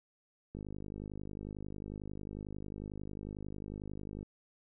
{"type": "click train", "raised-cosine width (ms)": 3, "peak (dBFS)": -30, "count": 189, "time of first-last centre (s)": [0.55, 4.229], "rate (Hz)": 51.1, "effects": []}